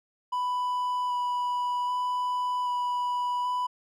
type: tone with vibrato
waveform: triangle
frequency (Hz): 987.8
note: B5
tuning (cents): 0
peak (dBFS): -24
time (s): 0.32-3.67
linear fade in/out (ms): 10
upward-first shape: square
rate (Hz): 0.64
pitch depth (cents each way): 8
effects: none